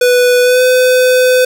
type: tone with pitch glide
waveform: square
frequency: 493.9 to 506 Hz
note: B4 to B4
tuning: 0 to +42 cents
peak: -7 dBFS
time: 0.01-1.45 s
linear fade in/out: 5 ms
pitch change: +42 cents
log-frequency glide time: 0.42-0.62 s
effects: none